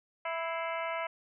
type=harmonic tone with a mistuned harmonic; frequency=329.6 Hz; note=E4; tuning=in tune; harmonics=2 / 3 / 4 / 5 / 6 / 7 / 8 / 9; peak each=-36 / -38 / -40 / -45 / -41 / -45 / -47 / -50 dBFS; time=0.25-1.07 s; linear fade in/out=5 ms; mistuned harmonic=6; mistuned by=+100 cents; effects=none